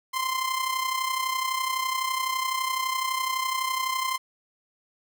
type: tone with amplitude modulation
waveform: sawtooth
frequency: 1042 Hz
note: C6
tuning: 7 cents flat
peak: -19 dBFS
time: 0.13-4.18 s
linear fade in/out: 20 ms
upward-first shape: sine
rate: 31.9 Hz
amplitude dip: 60%
effects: none